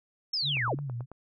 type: linear sweep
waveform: sine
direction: down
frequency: 5450 to 196 Hz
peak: -27 dBFS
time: 0.33-0.75 s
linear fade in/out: 5 ms
type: tone with vibrato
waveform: sine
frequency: 130.81 Hz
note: C3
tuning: in tune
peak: -32 dBFS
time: 0.42-1.06 s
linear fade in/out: 50 ms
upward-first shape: sine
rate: 3.2 Hz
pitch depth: 180 cents each way
type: click train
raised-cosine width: 1 ms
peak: -30 dBFS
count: 6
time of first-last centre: 0.57-1.116 s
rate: 9.15 Hz
effects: none